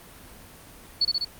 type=tone with echo; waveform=sine; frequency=4435 Hz; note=C#8; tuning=in tune; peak=-18 dBFS; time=1.01-1.05 s; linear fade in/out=5 ms; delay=66 ms; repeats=3; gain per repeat=-2 dB; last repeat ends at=1.248 s; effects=pink hiss -47 dBFS RMS until 1.39 s + Opus 32 kbps